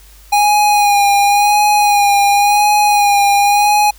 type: tone with vibrato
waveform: square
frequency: 820 Hz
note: G#5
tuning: 22 cents flat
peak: -9 dBFS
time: 0.32-3.91 s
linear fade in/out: 10 ms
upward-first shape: sine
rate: 0.93 Hz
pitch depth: 30 cents each way
effects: added 50 Hz sine -40 dBFS peak until 3.98 s + white hiss -45 dBFS RMS until 3.98 s